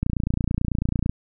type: click train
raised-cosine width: 5 ms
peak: -10 dBFS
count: 32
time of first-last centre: 0.03-1.095 s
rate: 29.1 Hz
effects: none